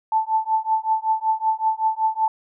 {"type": "tone with tremolo", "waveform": "sine", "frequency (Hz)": 880, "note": "A5", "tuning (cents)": 0, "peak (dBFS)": -14, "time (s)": [0.12, 2.28], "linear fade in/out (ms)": 2, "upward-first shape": "triangle", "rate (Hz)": 5.3, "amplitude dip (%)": 100, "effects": []}